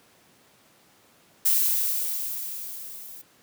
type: noise with level ramp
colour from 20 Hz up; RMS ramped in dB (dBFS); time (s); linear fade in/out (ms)
violet; -20 to -43; 1.45-3.22; 10
effects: pink hiss -58 dBFS RMS until 3.42 s + high-pass 150 Hz 12 dB/octave